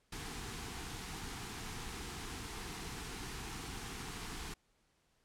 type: band-stop noise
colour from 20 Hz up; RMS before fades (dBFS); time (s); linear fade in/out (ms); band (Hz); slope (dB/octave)
pink; -44; 0.12-4.54; 5; 480 to 700; 96
effects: pink hiss -75 dBFS RMS until 5.24 s + low-pass 10000 Hz 12 dB/octave